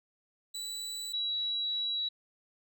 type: tone pair in turn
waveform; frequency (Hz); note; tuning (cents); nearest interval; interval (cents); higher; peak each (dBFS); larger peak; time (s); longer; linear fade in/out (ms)
30% pulse / sine; 3951 / 3899; B7 / B7; 0 / -23; unison; 23; first; -34 / -30; second; 0.54-1.13 / 1.13-2.09; second; 10
effects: none